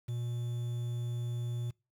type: tone with quantisation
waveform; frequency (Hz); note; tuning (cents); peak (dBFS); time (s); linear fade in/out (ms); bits
triangle; 120; B2; -49; -31; 0.08-1.71; 10; 9
effects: noise-tail reverb RT60 0.3 s tail -25 dB re dry